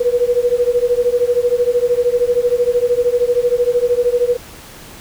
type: beating tone pair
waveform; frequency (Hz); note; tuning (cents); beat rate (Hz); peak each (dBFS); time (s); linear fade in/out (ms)
sine; 480 / 493; B4 / B4; -49 / -3; 13; -15; 0-4.37; 10
effects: pink hiss -37 dBFS RMS until 5 s